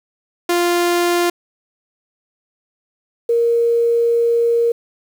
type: tone pair in turn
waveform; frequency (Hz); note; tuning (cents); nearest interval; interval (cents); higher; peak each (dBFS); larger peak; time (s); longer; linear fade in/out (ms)
sawtooth / sine; 348.6 / 467.9; F4 / A#4; -3 / +6; perfect fourth; 509; second; -10 / -12; first; 0.49-1.3 / 3.29-4.72; second; 5
effects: 7-bit